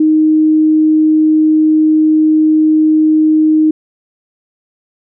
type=tone; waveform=sine; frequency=311.1 Hz; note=D#4; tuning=in tune; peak=-6 dBFS; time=0-3.71 s; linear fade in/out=5 ms; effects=none